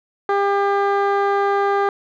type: tone with low-pass filter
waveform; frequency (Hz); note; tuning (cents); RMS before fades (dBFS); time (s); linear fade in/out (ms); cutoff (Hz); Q
15% pulse; 400; G4; +35; -18; 0.29-1.89; 2; 1500; 0.67
effects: none